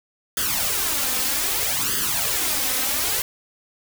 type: noise with flanger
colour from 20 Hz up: white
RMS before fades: -23 dBFS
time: 0.37-3.22 s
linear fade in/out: 2 ms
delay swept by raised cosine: 0.62 to 3.92 ms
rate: 0.63 Hz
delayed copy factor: +0.75
effects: none